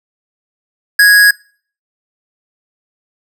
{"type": "tone with amplitude modulation", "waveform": "square", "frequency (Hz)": 1661.2, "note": "G#6", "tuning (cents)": 0, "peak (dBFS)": -3, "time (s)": [0.99, 1.31], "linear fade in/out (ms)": 5, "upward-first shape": "sine", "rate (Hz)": 182, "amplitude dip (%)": 35, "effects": ["noise-tail reverb RT60 0.5 s tail -26 dB re dry"]}